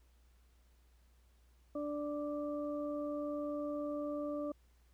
harmonic tone, 293.7 Hz, D4, in tune, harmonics 1 / 2 / 4, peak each -39 / -39 / -49 dBFS, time 1.75-4.52 s, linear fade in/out 5 ms, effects added 60 Hz sine -64 dBFS peak until 4.93 s + pink hiss -75 dBFS RMS until 4.93 s

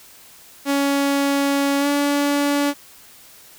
sawtooth tone with pitch glide, 280 to 286.4 Hz, C#4 to D4, +18 to -43 cents, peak -13 dBFS, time 0.65-2.74 s, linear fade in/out 50 ms, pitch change +39 cents, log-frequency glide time 1.79-1.87 s, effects white hiss -46 dBFS RMS until 3.58 s

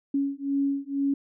sine beating tone pair, 277.2 / 279.3 Hz, C#4 / C#4, 0 / +13 cents, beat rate 2.1 Hz, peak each -27 dBFS, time 0.14-1.14 s, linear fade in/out 5 ms, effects none

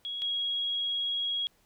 sine tone pair in turn, 3322 / 3306 Hz, G#7 / G#7, 0 / -9 cents, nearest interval unison, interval 9 cents, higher first, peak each -33 / -28 dBFS, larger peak second, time 0.05-0.22 / 0.22-1.47 s, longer second, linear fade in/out 0 ms, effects pink hiss -67 dBFS RMS until 1.65 s

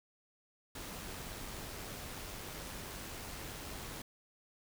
pink noise with amplitude modulation, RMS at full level -44 dBFS, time 0.75-4.02 s, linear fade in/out 5 ms, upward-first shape sine, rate 96.9 Hz, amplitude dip 25%, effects none

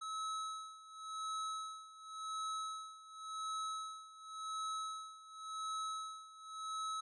square tone with tremolo, 1292 Hz, E6, 35 cents flat, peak -39 dBFS, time 0.01-7.01 s, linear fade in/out 10 ms, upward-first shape sine, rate 0.91 Hz, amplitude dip 85%, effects resampled to 24000 Hz

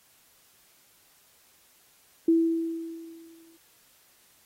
sine tone with exponential decay, 329.6 Hz, E4, in tune, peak -16 dBFS, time 2.28-3.57 s, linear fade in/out 5 ms, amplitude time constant 280 ms, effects white hiss -61 dBFS RMS until 4.45 s + AAC 48 kbps

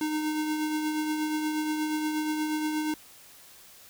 square tone with tremolo, 307.1 Hz, D#4, 23 cents flat, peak -26 dBFS, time 0.01-2.94 s, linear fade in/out 2 ms, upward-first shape triangle, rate 8.4 Hz, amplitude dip 40%, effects white hiss -52 dBFS RMS until 3.89 s

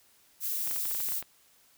violet noise, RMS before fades -32 dBFS, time 0.4-1.23 s, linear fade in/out 50 ms
clicks, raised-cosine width 0.3 ms, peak -26 dBFS, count 10, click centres 0.674 / 0.712 / 0.762 / 0.855 / 0.912 / 0.949 / 1.003 / 1.087 / 1.121 / 1.226 s
effects white hiss -63 dBFS RMS until 1.77 s

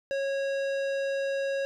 sine tone with tanh clipping, 549 Hz, C#5, 17 cents flat, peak -29 dBFS, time 0.11-1.65 s, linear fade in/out 0 ms, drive 16 dB, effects none

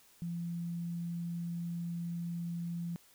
sine tone, 170.9 Hz, F3, 37 cents flat, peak -35 dBFS, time 0.22-2.96 s, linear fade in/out 0 ms, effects white hiss -63 dBFS RMS until 3.14 s

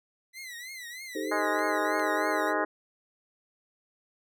sawtooth tone with vibrato, 2000 Hz, B6, 21 cents sharp, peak -36 dBFS, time 0.33-2.54 s, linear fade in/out 50 ms, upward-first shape triangle, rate 3.2 Hz, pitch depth 140 cents each way
sine chord, A half-diminished seventh, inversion second, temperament equal, 311.1 / 392 / 440 / 523.3 Hz, Eb4 / G4 / A4 / C5, 0 / 0 / 0 / 0 cents, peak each -34 / -36 / -36 / -38 dBFS, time 1.15-2.65 s, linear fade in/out 5 ms
harmonic tone, 207.7 Hz, G#3, in tune, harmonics 3 / 4 / 5 / 6 / 7 / 8 / 9, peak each -32 / -33 / -34 / -35 / -35 / -36 / -37 dBFS, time 1.31-2.65 s, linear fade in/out 10 ms
clicks, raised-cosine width 0.2 ms, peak -32 / -28 dBFS, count 2, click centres 1.591 / 1.996 s
effects none

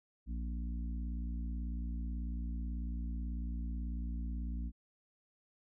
harmonic tone, 58.2 Hz, A#1, 2 cents flat, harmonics 1 / 3 / 4 / 5, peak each -36 / -48 / -47 / -53 dBFS, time 0.26-4.72 s, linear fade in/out 50 ms, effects none

